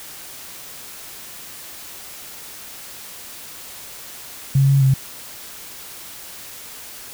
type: tone with pitch steps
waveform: sine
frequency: 136.5 / 137.9 / 133.4 Hz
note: C#3 / C#3 / C3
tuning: -26 / -9 / +34 cents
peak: -11 dBFS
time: 4.55-4.94 s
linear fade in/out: 5 ms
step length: 130 ms
effects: white hiss -37 dBFS RMS until 7.13 s